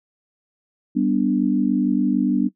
sine chord, G major, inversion none, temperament equal, 196 / 246.9 / 293.7 Hz, G3 / B3 / D4, 0 / 0 / 0 cents, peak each -22 / -20 / -20 dBFS, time 0.95-2.49 s, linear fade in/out 20 ms, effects noise-tail reverb RT60 0.1 s tail -18 dB re dry

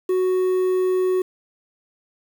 triangle tone with quantisation, 370 Hz, F#4, in tune, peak -15 dBFS, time 0.09-1.22 s, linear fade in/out 5 ms, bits 7, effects none

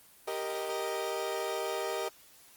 30% pulse chord, Eb major, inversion first, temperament equal, 392 / 466.2 / 622.3 Hz, G4 / Bb4 / Eb5, 0 / 0 / 0 cents, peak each -34 dBFS, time 0.27-2.09 s, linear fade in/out 10 ms, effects white hiss -58 dBFS RMS until 2.56 s + Opus 24 kbps

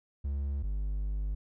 triangle tone pair in turn, 70.1 / 50.16 Hz, C#2 / G1, +20 / +41 cents, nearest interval tritone, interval 579 cents, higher first, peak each -28 dBFS, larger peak neither, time 0.24-0.63 / 0.63-1.35 s, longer second, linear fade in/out 10 ms, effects none

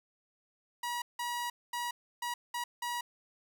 sawtooth tone bursts at uneven times, 962 Hz, B5, 46 cents flat, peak -30 dBFS, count 6, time 0.83-1.02 / 1.19-1.5 / 1.73-1.91 / 2.22-2.34 / 2.54-2.64 / 2.82-3.01 s, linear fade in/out 5 ms, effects none

